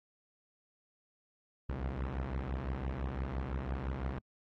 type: beating tone pair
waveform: sawtooth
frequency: 61.74 / 67.64 Hz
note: B1 / C#2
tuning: 0 / -42 cents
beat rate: 5.9 Hz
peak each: -35 / -33 dBFS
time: 1.69-4.19 s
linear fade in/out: 5 ms
effects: low-pass 2000 Hz 12 dB/octave + AAC 32 kbps